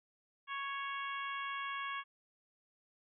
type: harmonic tone with a mistuned harmonic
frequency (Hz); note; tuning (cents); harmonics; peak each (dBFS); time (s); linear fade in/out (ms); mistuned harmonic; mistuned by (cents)
554.4; C#5; 0; 2 / 3 / 4 / 5 / 6; -40 / -44 / -46 / -48 / -50; 0.47-2.04; 50; 6; -18
effects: none